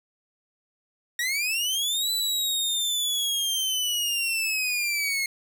sawtooth linear two-way sweep, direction up then down, 1864.7 to 3997 to 2148 Hz, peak -21 dBFS, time 1.19-5.26 s, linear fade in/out 2 ms, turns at 2.11 s, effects none

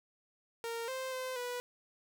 sawtooth tone with pitch steps, 462.3 / 522 / 515 / 490.7 Hz, A#4 / C5 / C5 / B4, -14 / -4 / -28 / -11 cents, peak -33 dBFS, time 0.64-1.6 s, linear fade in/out 0 ms, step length 240 ms, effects none

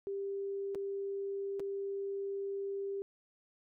sine tone with dropouts, 395.6 Hz, G4, 16 cents sharp, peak -35 dBFS, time 0.07-3.02 s, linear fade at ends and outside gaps 0 ms, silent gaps 0.748-0.755 / 1.596-1.602 s, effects none

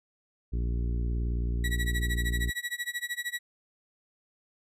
harmonic tone, 58.8 Hz, A#1, 16 cents sharp, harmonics 1 / 2 / 3 / 4 / 5 / 6 / 7, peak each -27 / -36 / -41 / -44 / -45 / -48 / -49 dBFS, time 0.52-2.51 s, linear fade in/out 20 ms
35% pulse tone with tremolo, 1932 Hz, B6, 39 cents flat, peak -27 dBFS, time 1.64-3.39 s, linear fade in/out 2 ms, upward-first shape sine, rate 13 Hz, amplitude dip 95%
effects resampled to 32000 Hz

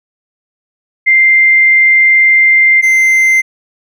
sine / triangle tone pair in turn, 2093 / 2080 Hz, C7 / C7, 0 / -11 cents, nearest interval unison, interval 11 cents, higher first, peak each -4 dBFS, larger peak neither, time 1.06-2.82 / 2.82-3.42 s, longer first, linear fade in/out 20 ms, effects none

